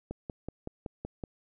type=click train; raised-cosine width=2 ms; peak=-23 dBFS; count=7; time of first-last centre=0.11-1.238 s; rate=5.32 Hz; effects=none